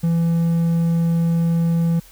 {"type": "tone with hard clipping", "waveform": "triangle", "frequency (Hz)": 167.4, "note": "E3", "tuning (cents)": 27, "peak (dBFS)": -16, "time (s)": [0.03, 2], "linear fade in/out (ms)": 10, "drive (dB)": 6, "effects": ["added 41 Hz sine -47 dBFS peak until 2.11 s", "white hiss -48 dBFS RMS until 2.11 s"]}